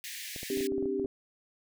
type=high-pass noise; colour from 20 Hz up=pink; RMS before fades=-41 dBFS; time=0.04-0.67 s; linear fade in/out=0 ms; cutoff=1700 Hz; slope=96 dB/octave
type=clicks; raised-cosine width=2 ms; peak=-29 dBFS; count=10; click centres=0.362 / 0.431 / 0.573 / 0.607 / 0.721 / 0.781 / 0.826 / 0.857 / 0.997 / 1.046 s
type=chord; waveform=sine; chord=C suspended second; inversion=none; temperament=just; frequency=261.6 / 294.3 / 392.4 Hz; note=C4 / D4 / G4; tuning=0 / +4 / +2 cents; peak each=-36 / -36 / -30 dBFS; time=0.5-1.06 s; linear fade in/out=2 ms
effects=none